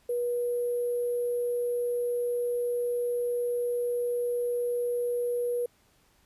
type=tone with sample-and-hold; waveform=sine; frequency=484.2 Hz; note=B4; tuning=34 cents flat; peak=-26 dBFS; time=0.09-5.66 s; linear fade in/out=5 ms; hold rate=11025 Hz; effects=pink hiss -65 dBFS RMS until 6.25 s + resampled to 32000 Hz